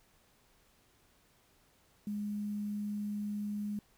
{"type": "tone with quantisation", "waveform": "sine", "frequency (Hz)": 207.1, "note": "G#3", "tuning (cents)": -5, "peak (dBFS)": -34, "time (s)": [2.07, 3.79], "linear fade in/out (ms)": 2, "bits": 10, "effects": ["pink hiss -68 dBFS RMS until 3.97 s"]}